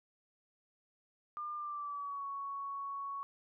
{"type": "tone with pitch glide", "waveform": "sine", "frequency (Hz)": [1200, 1113.2], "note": ["D6", "C#6"], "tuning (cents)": [37, 7], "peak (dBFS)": -38, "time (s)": [1.37, 3.23], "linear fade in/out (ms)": 0, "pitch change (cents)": -130, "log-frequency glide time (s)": [1.56, 2.25], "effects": []}